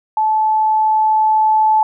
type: tone with level ramp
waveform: sine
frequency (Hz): 868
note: A5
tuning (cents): -24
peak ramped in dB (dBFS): -12 to -9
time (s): 0.17-1.83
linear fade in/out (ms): 2
effects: none